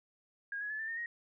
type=tone with pitch steps; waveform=sine; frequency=1631 / 1677.8 / 1726 / 1775.5 / 1826.5 / 1878.9 Hz; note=G#6 / G#6 / A6 / A6 / A#6 / A#6; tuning=-32 / +17 / -34 / +15 / -36 / +13 cents; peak=-36 dBFS; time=0.52-1.06 s; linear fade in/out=2 ms; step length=90 ms; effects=none